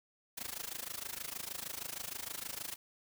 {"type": "noise with amplitude modulation", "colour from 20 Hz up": "white", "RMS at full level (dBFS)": -39, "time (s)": [0.37, 2.76], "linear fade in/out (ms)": 10, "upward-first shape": "sine", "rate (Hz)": 26.4, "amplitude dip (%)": 90, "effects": []}